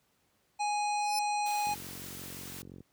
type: harmonic tone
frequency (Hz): 830.6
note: G#5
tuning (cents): 0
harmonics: 1 / 3 / 5 / 7 / 9 / 10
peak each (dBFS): -29 / -39 / -43 / -46 / -48 / -49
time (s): 0.59-1.75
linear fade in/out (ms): 20
type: tone with exponential growth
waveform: sawtooth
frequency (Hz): 5274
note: E8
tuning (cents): 0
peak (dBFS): -27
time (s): 0.94-1.19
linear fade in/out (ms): 2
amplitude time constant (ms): 54
type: high-pass noise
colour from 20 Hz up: white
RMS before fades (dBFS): -45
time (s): 1.46-2.62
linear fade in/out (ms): 0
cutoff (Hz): 280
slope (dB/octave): 96
type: click train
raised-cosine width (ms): 3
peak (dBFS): -34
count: 53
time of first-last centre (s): 1.67-2.805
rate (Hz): 45.8
effects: pink hiss -72 dBFS RMS until 2.92 s + high-pass 80 Hz 12 dB/octave